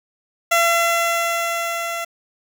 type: tone with level ramp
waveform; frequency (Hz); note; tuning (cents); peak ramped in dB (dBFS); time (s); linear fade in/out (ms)
15% pulse; 678; E5; +49; -7 to -18; 0.51-2.05; 10
effects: 8-bit